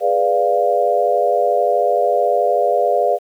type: chord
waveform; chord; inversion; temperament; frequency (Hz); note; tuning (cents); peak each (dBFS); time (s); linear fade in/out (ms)
sine; G# diminished seventh; none; equal; 415.3 / 493.9 / 587.3 / 698.5; G#4 / B4 / D5 / F5; 0 / 0 / 0 / 0; -21 / -19 / -18 / -17; 0-3.19; 50
effects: 8-bit